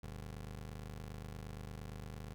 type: ring-modulated tone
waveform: 25% pulse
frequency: 77.3 Hz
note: D#2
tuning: 11 cents flat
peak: -38 dBFS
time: 0.03-2.34 s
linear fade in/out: 0 ms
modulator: 24.5 Hz
effects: none